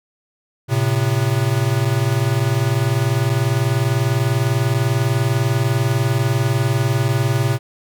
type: tone pair together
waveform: square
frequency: 113.1 / 133.16 Hz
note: A2 / C3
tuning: +48 / +31 cents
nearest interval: minor third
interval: 283 cents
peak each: -19 dBFS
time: 0.68-7.59 s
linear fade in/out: 50 ms
effects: none